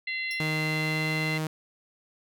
harmonic tone, 684 Hz, F5, 36 cents flat, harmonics 3 / 4 / 5 / 6, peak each -30 / -37 / -46 / -39 dBFS, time 0.07-1.38 s, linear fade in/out 5 ms
sawtooth tone with exponential decay, 5460 Hz, F8, 40 cents flat, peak -32 dBFS, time 0.31-0.47 s, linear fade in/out 0 ms, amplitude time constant 34 ms
sawtooth tone with pitch glide, 155.56 to 156.46 Hz, D#3 to D#3, 0 to +10 cents, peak -24 dBFS, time 0.4-1.47 s, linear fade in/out 2 ms, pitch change +10 cents, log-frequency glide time 0.7-1.12 s
effects none

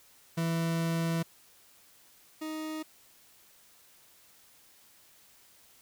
40% pulse tone pair in turn, 165.5 / 312.4 Hz, E3 / D#4, +7 / +7 cents, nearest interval major seventh, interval 1100 cents, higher second, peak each -27 / -34 dBFS, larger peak first, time 0.37-1.23 / 2.41-2.83 s, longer first, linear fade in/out 10 ms, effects white hiss -60 dBFS RMS until 5.81 s

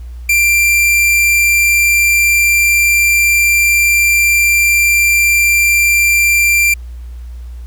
45% pulse tone, 2367 Hz, D7, 13 cents sharp, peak -8 dBFS, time 0.29-6.74 s, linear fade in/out 5 ms, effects added 60 Hz sine -25 dBFS peak until 7.66 s + pink hiss -50 dBFS RMS until 7.66 s

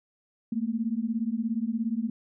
sine beating tone pair, 218.5 / 235.5 Hz, A3 / A#3, -12 / +18 cents, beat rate 17 Hz, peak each -29 dBFS, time 0.52-2.1 s, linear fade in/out 5 ms, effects none

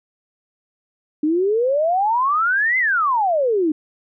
sine exponential two-way sweep, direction up then down, 294.6 to 2093 to 294.6 Hz, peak -15 dBFS, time 1.23-3.72 s, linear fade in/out 5 ms, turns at 2.78 s, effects none

